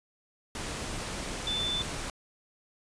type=tone in noise; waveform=sine; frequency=3520 Hz; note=A7; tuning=in tune; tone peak=-29 dBFS; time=1.47-1.82 s; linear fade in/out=2 ms; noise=pink; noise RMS=-36 dBFS; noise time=0.55-2.1 s; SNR=+4 dB; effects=resampled to 22050 Hz